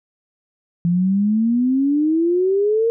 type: exponential sweep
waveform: sine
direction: up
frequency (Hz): 169.5 to 466.2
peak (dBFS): -14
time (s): 0.85-2.9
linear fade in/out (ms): 0
effects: none